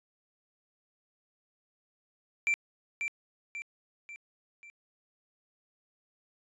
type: tone with echo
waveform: triangle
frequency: 2349 Hz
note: D7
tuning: in tune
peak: -23 dBFS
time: 2.47-2.54 s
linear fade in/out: 0 ms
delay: 540 ms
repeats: 4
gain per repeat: -6 dB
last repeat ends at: 4.7 s
effects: resampled to 24000 Hz